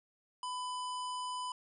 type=harmonic tone with a mistuned harmonic; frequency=1000 Hz; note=B5; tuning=21 cents sharp; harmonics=1 / 3 / 5 / 7 / 9; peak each=-37 / -46 / -50 / -56 / -52 dBFS; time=0.43-1.52 s; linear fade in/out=2 ms; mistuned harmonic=9; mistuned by=-15 cents; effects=none